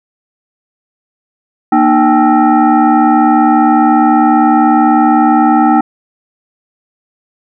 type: tone with frequency modulation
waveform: sine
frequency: 235.2 Hz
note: A#3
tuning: 16 cents sharp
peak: -5 dBFS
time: 1.72-5.81 s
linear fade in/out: 5 ms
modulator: 541 Hz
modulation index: 1.6
effects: none